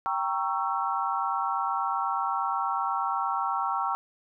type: chord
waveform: sine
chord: G diminished seventh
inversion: none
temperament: equal with one note detuned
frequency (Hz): 784 / 932.3 / 1108.7 / 1334.6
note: G5 / Bb5 / Db6 / Fb6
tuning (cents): 0 / 0 / 0 / +21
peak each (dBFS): -31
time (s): 0.06-3.95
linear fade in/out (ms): 0
effects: none